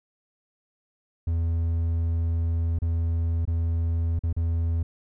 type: tone with dropouts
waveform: triangle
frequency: 83.1 Hz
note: E2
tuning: 15 cents sharp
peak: -20 dBFS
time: 1.27-4.83 s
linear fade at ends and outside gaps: 5 ms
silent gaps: 2.788-2.819 / 3.453-3.475 / 4.192-4.235 / 4.328-4.365 s
effects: none